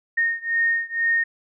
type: beating tone pair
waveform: sine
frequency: 1844 / 1846.1 Hz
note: A#6 / A#6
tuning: -19 / -17 cents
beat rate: 2.1 Hz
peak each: -22 / -23 dBFS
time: 0.17-1.24 s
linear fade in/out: 10 ms
effects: none